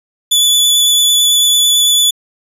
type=tone with vibrato; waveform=sawtooth; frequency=3456 Hz; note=A7; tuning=32 cents flat; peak=-5 dBFS; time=0.31-2.11 s; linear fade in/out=10 ms; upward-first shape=sine; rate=9 Hz; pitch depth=12 cents each way; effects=resampled to 32000 Hz